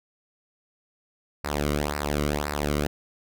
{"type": "tone with flanger", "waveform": "sawtooth", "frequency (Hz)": 73.42, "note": "D2", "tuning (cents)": 0, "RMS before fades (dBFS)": -27, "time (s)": [1.44, 2.87], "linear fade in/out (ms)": 5, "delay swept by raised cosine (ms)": [0.3, 1.19], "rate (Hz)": 1.9, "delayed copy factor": -0.8, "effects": []}